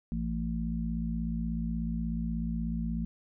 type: harmonic tone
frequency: 56.5 Hz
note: A1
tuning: 47 cents sharp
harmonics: 1 / 3 / 4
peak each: -34 / -34 / -34 dBFS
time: 0.12-3.05 s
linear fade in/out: 0 ms
effects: none